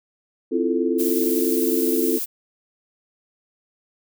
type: chord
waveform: sine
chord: F major seventh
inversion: second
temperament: equal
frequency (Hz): 261.6 / 329.6 / 349.2 / 440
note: C4 / E4 / F4 / A4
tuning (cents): 0 / 0 / 0 / 0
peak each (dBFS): -24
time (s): 0.51-2.19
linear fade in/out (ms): 20
type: noise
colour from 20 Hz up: violet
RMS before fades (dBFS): -27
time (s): 0.98-2.26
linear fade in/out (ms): 20
effects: none